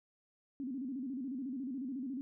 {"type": "tone with vibrato", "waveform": "sine", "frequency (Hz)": 261.6, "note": "C4", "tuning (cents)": 0, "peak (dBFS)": -37, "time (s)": [0.6, 2.21], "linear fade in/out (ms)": 0, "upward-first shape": "square", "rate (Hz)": 14, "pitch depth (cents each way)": 110, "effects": []}